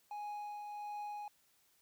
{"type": "tone with tremolo", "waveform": "triangle", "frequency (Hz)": 830.6, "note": "G#5", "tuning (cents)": 0, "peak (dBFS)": -38, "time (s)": [0.11, 1.28], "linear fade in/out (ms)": 2, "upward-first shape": "triangle", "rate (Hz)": 1.4, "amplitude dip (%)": 35, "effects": ["white hiss -72 dBFS RMS until 1.81 s"]}